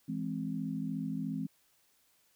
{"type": "chord", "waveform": "sine", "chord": "E augmented", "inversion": "none", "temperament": "equal", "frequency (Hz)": [164.81, 207.7, 261.6], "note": ["E3", "G#3", "B#3"], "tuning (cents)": [0, 0, 0], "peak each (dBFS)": [-38, -38, -37], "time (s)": [0.08, 1.47], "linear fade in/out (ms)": 10, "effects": ["white hiss -70 dBFS RMS until 2.35 s"]}